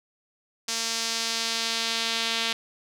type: tone with band-pass filter sweep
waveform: sawtooth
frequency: 227.9 Hz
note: A#3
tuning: 39 cents flat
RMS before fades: -28 dBFS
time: 0.68-2.53 s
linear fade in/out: 5 ms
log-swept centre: 5600 to 3600 Hz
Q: 1.8
effects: none